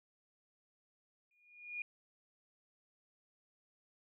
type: tone with exponential growth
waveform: sine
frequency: 2436 Hz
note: D#7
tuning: 37 cents flat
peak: -36 dBFS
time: 1.31-1.82 s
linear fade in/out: 2 ms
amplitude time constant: 110 ms
effects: none